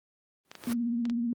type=noise with exponential growth; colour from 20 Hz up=pink; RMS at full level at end=-34 dBFS; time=0.45-0.73 s; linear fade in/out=0 ms; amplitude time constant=60 ms
type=clicks; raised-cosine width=0.2 ms; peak=-24 dBFS; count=6; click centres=0.515 / 0.553 / 0.638 / 0.711 / 1.054 / 1.098 s
type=tone with vibrato; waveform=sine; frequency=236.3 Hz; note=A#3; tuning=24 cents sharp; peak=-26 dBFS; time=0.67-1.33 s; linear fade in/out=2 ms; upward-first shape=triangle; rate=16 Hz; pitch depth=58 cents each way
effects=high-pass 150 Hz 12 dB/octave + Opus 32 kbps